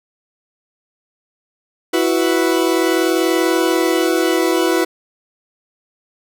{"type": "chord", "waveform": "40% pulse", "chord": "E suspended second", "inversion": "none", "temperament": "equal", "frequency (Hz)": [329.6, 370, 493.9], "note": ["E4", "F#4", "B4"], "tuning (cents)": [0, 0, 0], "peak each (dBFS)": [-16, -17, -20], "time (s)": [1.93, 4.85], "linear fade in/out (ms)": 10, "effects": []}